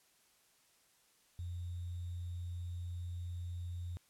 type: tone with sample-and-hold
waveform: sine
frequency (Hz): 87.7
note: F2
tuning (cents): +8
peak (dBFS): -39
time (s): 1.39-3.97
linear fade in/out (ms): 0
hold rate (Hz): 3675
effects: white hiss -70 dBFS RMS until 4.09 s + low-pass 12000 Hz 12 dB/octave